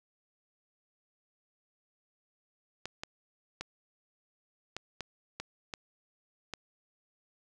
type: clicks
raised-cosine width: 0.2 ms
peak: -20 dBFS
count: 8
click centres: 2.856 / 3.035 / 3.61 / 4.766 / 5.007 / 5.4 / 5.738 / 6.537 s
effects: none